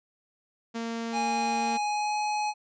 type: tone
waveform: sawtooth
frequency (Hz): 229.9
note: A#3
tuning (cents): -24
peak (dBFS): -27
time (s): 0.74-1.78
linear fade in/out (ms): 20
type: tone with pitch glide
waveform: square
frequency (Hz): 827 to 841.9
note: G#5 to G#5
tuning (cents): -8 to +23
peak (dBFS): -27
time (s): 1.12-2.54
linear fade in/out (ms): 50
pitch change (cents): +31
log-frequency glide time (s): 1.58-2.16
effects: resampled to 16000 Hz